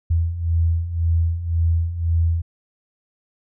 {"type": "beating tone pair", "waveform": "sine", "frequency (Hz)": [82, 83.9], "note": ["E2", "E2"], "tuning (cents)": [-9, 31], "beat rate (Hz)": 1.9, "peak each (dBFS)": [-23, -18], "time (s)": [0.1, 2.42], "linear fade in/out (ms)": 10, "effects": []}